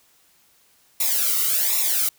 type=noise with flanger; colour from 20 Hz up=blue; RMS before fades=-21 dBFS; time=1-2.09 s; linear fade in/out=5 ms; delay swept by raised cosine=0.64 to 1.22 ms; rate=1.3 Hz; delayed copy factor=-0.85; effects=white hiss -59 dBFS RMS until 2.18 s